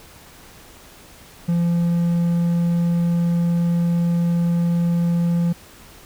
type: tone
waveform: triangle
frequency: 171.2 Hz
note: F3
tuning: 34 cents flat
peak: -14 dBFS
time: 1.48-5.53 s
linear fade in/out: 10 ms
effects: pink hiss -45 dBFS RMS until 6.05 s